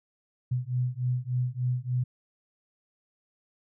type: beating tone pair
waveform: sine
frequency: 123.47 / 126.87 Hz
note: B2 / B2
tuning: 0 / +47 cents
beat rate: 3.4 Hz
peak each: -29 dBFS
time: 0.51-2.04 s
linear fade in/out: 10 ms
effects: none